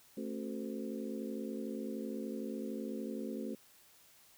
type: harmonic tone with a mistuned harmonic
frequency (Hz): 73.42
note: D2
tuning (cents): 0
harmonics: 3 / 4 / 5 / 6 / 7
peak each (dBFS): -41 / -43 / -45 / -47 / -48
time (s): 0.17-3.55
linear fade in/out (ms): 5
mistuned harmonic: 4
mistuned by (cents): -140
effects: white hiss -63 dBFS RMS until 4.37 s